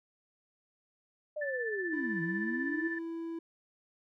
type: linear two-way sweep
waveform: sine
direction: down then up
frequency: 614 to 160.5 to 331.9 Hz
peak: -34 dBFS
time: 1.36-2.88 s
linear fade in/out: 10 ms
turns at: 2.22 s
type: tone with tremolo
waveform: sine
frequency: 1760 Hz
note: A6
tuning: in tune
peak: -33 dBFS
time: 1.41-2.99 s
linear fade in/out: 10 ms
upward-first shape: sine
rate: 16 Hz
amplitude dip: 55%
type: tone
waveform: triangle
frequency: 331.2 Hz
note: E4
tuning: 8 cents sharp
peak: -34 dBFS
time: 1.93-3.39 s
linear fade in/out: 5 ms
effects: none